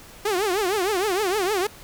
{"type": "tone with vibrato", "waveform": "sawtooth", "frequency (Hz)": 392, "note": "G4", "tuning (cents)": 0, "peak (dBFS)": -17, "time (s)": [0.25, 1.67], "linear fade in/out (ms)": 5, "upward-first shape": "triangle", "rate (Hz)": 6.5, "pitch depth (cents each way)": 230, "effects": ["pink hiss -45 dBFS RMS until 1.83 s"]}